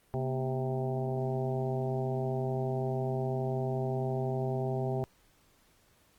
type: harmonic tone with a mistuned harmonic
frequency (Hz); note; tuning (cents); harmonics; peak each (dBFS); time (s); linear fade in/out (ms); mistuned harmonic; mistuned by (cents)
130.81; C3; 0; 1 / 2 / 3 / 4 / 5 / 6 / 7; -32 / -40 / -35 / -44 / -38 / -41 / -51; 0.14-5.04; 0; 2; -130
effects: pink hiss -66 dBFS RMS until 6.18 s + Opus 32 kbps